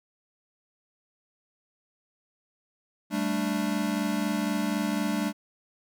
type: chord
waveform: square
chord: G suspended second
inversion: none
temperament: equal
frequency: 196 / 220 / 293.7 Hz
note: G3 / A3 / D4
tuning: 0 / 0 / 0 cents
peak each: -31 dBFS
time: 3.1-5.33 s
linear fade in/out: 50 ms
effects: none